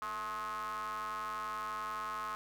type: ring-modulated tone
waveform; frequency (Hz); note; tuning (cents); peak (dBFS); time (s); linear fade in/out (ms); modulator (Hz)
square; 102.2; G#2; -27; -35; 0.02-2.35; 0; 1170
effects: none